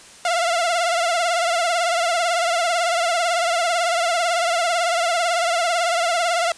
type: tone with vibrato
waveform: sawtooth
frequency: 687 Hz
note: F5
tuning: 29 cents flat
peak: -14 dBFS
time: 0.25-6.52 s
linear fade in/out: 2 ms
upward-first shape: triangle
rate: 18 Hz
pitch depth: 92 cents each way
effects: white hiss -44 dBFS RMS until 6.57 s + resampled to 22050 Hz